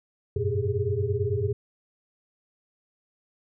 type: tone cluster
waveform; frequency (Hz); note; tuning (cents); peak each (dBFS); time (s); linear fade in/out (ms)
sine; 92.3 / 101.5 / 121.5 / 401.1 / 418.6; F#2 / G#2 / B2 / G4 / G#4; -4 / -39 / -28 / +40 / +14; -30; 0.36-1.53; 5
effects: none